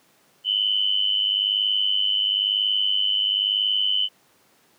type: tone pair together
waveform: sine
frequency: 2960 / 3061 Hz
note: F#7 / G7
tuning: 0 / -42 cents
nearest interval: minor second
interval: 58 cents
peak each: -22 dBFS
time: 0.44-4.09 s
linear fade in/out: 50 ms
effects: pink hiss -59 dBFS RMS until 4.78 s + high-pass 200 Hz 12 dB/octave